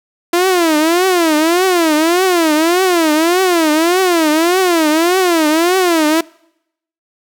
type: tone with vibrato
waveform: sawtooth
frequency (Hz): 338.1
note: E4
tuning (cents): +44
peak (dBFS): -6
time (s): 0.33-6.21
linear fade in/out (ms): 5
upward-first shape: triangle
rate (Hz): 1.7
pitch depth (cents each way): 220
effects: noise-tail reverb RT60 0.8 s tail -25 dB re dry